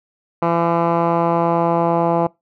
10% pulse tone with low-pass filter sweep, 168.9 Hz, E3, 42 cents sharp, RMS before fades -17 dBFS, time 0.42-2.27 s, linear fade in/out 5 ms, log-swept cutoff 1300 to 860 Hz, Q 1.6, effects noise-tail reverb RT60 0.2 s tail -23 dB re dry

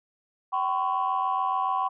sine tone cluster, 767 / 1017 / 1104 Hz, G5 / C6 / C#6, -38 / -50 / -7 cents, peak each -27 dBFS, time 0.52-1.89 s, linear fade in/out 20 ms, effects tanh soft clip ceiling -17 dBFS

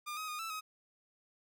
sawtooth tone with pitch steps, 1205 / 1264 / 1228 / 1323 / 1265 Hz, D6 / D#6 / D#6 / E6 / D#6, +44 / +27 / -23 / +6 / +28 cents, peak -35 dBFS, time 0.06-0.61 s, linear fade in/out 20 ms, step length 110 ms, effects none

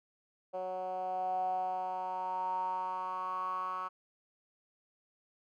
10% pulse tone with band-pass filter sweep, 185 Hz, F#3, in tune, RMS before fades -36 dBFS, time 0.53-3.89 s, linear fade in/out 20 ms, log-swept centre 620 to 1200 Hz, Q 8.8, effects none

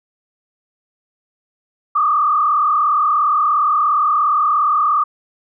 sine tone with frequency modulation, 1200 Hz, D6, 37 cents sharp, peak -12 dBFS, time 1.95-5.04 s, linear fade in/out 10 ms, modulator 37.1 Hz, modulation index 1.5, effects none

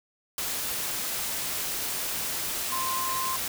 sine tone in noise, 1046.5 Hz, C6, in tune, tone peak -29 dBFS, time 2.72-3.36 s, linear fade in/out 2 ms, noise white, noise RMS -31 dBFS, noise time 0.38-3.48 s, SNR -1 dB, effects none

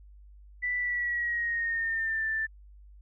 sine tone with pitch glide, 1975.5 to 1770.2 Hz, B6 to A6, 0 to +10 cents, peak -27 dBFS, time 0.62-2.47 s, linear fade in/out 20 ms, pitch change -190 cents, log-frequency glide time 0.77-2.26 s, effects added 50 Hz sine -49 dBFS peak until 3.01 s

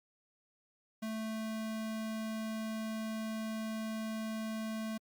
square tone, 220 Hz, A3, in tune, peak -37 dBFS, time 1.02-4.98 s, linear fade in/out 10 ms, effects Opus 48 kbps

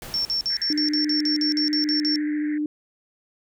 pink noise with exponential decay, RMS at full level -36 dBFS, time 0.02-1.4 s, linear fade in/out 1 ms, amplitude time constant 300 ms
sine tone bursts, 5440 Hz, F8, 46 cents flat, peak -21 dBFS, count 13, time 0.14-2.158 s, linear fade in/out 0 ms, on 110 ms, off 49 ms
pink band-pass noise, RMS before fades -41 dBFS, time 0.5-2.58 s, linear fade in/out 0 ms, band 1600 to 2100 Hz, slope 96 dB/octave
sine tone with vibrato, 300 Hz, D4, 37 cents sharp, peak -22 dBFS, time 0.7-2.66 s, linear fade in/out 2 ms, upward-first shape sine, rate 14 Hz, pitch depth 11 cents each way
effects none

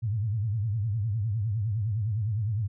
sine tone with vibrato, 107.2 Hz, A2, 45 cents flat, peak -25 dBFS, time 0.02-2.68 s, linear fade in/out 20 ms, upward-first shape triangle, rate 9.8 Hz, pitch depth 210 cents each way, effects none

